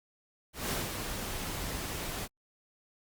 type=noise with ADSR envelope; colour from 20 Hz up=pink; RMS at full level=-32 dBFS; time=0.53-2.28 s; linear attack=160 ms; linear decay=200 ms; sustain=-5 dB; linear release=42 ms; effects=Opus 48 kbps